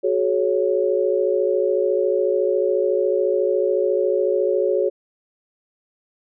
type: chord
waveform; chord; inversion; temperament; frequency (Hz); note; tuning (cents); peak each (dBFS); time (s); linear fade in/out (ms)
sine; F# suspended second; none; equal with one note detuned; 370 / 424 / 554.4; F#4 / G#4 / C#5; 0 / +36 / 0; -21; 0.03-4.9; 20
effects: none